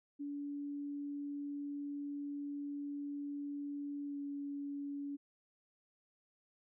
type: tone with pitch glide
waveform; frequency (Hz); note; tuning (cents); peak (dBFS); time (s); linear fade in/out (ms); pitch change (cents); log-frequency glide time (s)
sine; 286.6 to 283.8; D4 to C#4; -42 to +41; -39; 0.19-5.17; 20; -17; 4.06-4.17
effects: none